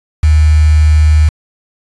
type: tone with quantisation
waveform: sine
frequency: 76.8 Hz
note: D#2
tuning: 22 cents flat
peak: -4 dBFS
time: 0.23-1.29 s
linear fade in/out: 5 ms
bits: 4
effects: resampled to 22050 Hz